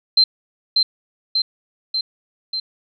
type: tone with echo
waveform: sine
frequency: 4121 Hz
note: C8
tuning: 27 cents flat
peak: -9 dBFS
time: 0.17-0.24 s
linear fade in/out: 5 ms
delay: 590 ms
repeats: 4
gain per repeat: -3 dB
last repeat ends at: 2.6 s
effects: none